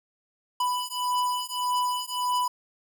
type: beating tone pair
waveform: square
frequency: 991 / 992.7 Hz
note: B5 / B5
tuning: +6 / +9 cents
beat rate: 1.7 Hz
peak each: -29 dBFS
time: 0.6-2.48 s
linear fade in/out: 5 ms
effects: none